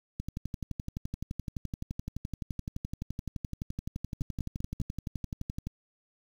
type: two click trains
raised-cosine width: 5 ms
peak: -22 / -21 dBFS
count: 65 / 4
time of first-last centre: 0.2-5.67 / 4.21-4.802 s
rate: 11.7 / 5.07 Hz
effects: 8-bit